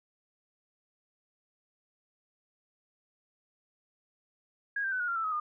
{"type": "tone with pitch steps", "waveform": "sine", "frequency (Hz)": [1642, 1573.3, 1507.5, 1444.4, 1383.9, 1326, 1270.6, 1217.4], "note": ["G#6", "G6", "F#6", "F#6", "F6", "E6", "D#6", "D#6"], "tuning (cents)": [-20, 6, 32, -42, -16, 10, 36, -38], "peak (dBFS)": -29, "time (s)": [4.76, 5.4], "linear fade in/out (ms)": 5, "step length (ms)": 80, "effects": []}